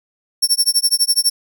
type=tone with tremolo; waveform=25% pulse; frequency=5450 Hz; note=F8; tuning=43 cents flat; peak=-5 dBFS; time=0.42-1.3 s; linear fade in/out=10 ms; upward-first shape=sine; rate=12 Hz; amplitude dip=100%; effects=none